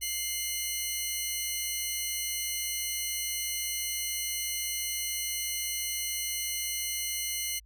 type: tone pair together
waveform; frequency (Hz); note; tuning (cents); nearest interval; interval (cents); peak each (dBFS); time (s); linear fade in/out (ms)
10% pulse; 2100 / 2949; C7 / F#7; +6 / -6; tritone; 588; -25; 0.01-7.6; 20
effects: added 53 Hz sine -53 dBFS peak until 7.65 s

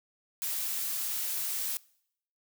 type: noise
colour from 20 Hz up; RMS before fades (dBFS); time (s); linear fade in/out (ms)
blue; -33; 0.42-1.77; 0
effects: noise-tail reverb RT60 0.7 s tail -23 dB re dry

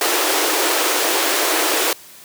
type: high-pass noise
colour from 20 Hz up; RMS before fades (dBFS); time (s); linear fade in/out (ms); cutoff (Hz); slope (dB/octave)
pink; -18; 0.01-1.93; 2; 300; 96
effects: white hiss -42 dBFS RMS until 2.24 s + high-pass 80 Hz 12 dB/octave

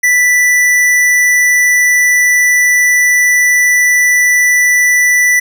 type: tone with hard clipping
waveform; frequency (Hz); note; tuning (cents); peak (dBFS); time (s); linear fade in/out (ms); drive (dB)
triangle; 1975.5; B6; 0; -8; 0.03-5.4; 10; 18
effects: none

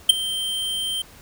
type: tone with ADSR envelope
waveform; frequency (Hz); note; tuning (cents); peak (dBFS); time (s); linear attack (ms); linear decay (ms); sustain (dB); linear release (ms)
square; 3136; G7; 0; -6; 0.09-1.02; 7; 15; -18; 5
effects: pink hiss -47 dBFS RMS until 1.21 s

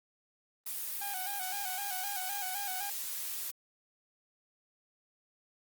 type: noise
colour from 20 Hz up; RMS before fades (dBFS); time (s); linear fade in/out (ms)
blue; -38; 0.66-3.51; 5
type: tone with vibrato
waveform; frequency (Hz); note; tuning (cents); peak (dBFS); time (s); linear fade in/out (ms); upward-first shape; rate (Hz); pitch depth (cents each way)
sawtooth; 776; G5; -18; -35; 1.01-2.9; 5; square; 3.9; 70
effects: Opus 32 kbps

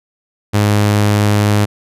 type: tone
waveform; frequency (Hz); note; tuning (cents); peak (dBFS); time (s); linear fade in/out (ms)
sawtooth; 103.83; G#2; 0; -6; 0.53-1.66; 20
effects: resampled to 32000 Hz

